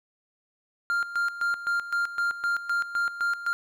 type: tone with tremolo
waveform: triangle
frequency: 1396.9 Hz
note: F6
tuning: in tune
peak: -21 dBFS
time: 0.9-3.53 s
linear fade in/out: 0 ms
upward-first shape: square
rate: 3.9 Hz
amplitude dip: 75%
effects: none